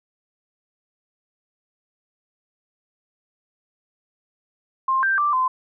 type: tone with pitch steps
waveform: sine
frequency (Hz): 1057 / 1572 / 1176 / 1030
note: C6 / G6 / D6 / C6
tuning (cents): +17 / +4 / +2 / -28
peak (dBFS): -17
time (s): 4.88-5.48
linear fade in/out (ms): 5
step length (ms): 150
effects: none